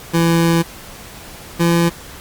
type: tone pair in turn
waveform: 25% pulse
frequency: 167.2 / 169.63 Hz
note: E3 / E3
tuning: +25 / +50 cents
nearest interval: unison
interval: 25 cents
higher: second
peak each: -8 dBFS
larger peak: neither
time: 0.13-0.63 / 1.59-1.9 s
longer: first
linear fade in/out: 20 ms
effects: pink hiss -36 dBFS RMS until 2.2 s + Opus 48 kbps